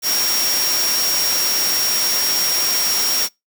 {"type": "tone in noise", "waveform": "sine", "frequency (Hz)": 5588, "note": "F8", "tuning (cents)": 0, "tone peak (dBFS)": -18, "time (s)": [0.02, 3.29], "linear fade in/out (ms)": 50, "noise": "white", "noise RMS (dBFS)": -21, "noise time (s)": [0.02, 3.29], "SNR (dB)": 0, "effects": ["noise-tail reverb RT60 0.2 s tail -26 dB re dry", "high-pass 200 Hz 12 dB/octave"]}